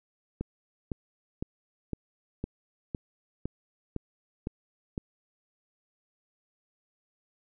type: click train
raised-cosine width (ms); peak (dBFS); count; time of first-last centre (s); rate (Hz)
3; -19; 10; 0.41-4.979; 1.97
effects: none